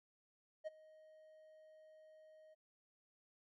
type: tone with ADSR envelope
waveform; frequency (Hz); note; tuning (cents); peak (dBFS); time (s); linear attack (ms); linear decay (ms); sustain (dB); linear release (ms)
triangle; 625; D#5; +8; -37; 0.64-2.55; 30; 21; -21; 21
effects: MP3 48 kbps